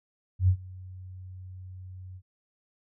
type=tone with ADSR envelope; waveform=sine; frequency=92.5 Hz; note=F#2; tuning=in tune; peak=-16 dBFS; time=0.39-2.22 s; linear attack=93 ms; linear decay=79 ms; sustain=-24 dB; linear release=59 ms; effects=none